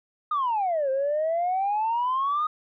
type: exponential two-way sweep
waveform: sine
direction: down then up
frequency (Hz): 1250 to 523.3 to 1250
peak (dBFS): -21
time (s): 0.31-2.47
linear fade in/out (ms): 5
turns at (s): 0.9
effects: tanh soft clip ceiling -19 dBFS